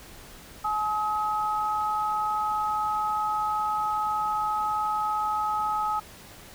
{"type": "tone pair together", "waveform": "sine", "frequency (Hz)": [850, 1272.5], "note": ["G#5", "D#6"], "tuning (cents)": [40, 39], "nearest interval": "perfect fifth", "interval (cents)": 699, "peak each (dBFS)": -27, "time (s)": [0.64, 6], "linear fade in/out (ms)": 10, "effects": ["pink hiss -47 dBFS RMS until 6.54 s"]}